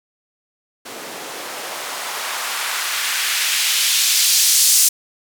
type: noise with band-pass filter sweep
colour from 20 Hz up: blue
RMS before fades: -19 dBFS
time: 0.85-4.89 s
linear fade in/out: 10 ms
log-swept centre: 310 to 6700 Hz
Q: 1
effects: none